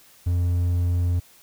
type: tone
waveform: triangle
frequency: 87.7 Hz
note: F2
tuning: 8 cents sharp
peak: -17 dBFS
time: 0.26-1.2 s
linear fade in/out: 10 ms
effects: white hiss -53 dBFS RMS until 1.42 s